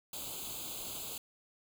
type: noise with comb filter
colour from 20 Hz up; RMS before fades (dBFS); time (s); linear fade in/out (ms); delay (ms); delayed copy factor
white; -42; 0.13-1.18; 2; 0.27; +1
effects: none